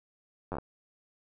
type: slowing click train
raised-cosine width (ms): 1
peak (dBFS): -21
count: 6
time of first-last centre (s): 0.52-0.585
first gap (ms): 10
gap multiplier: 1.13
effects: none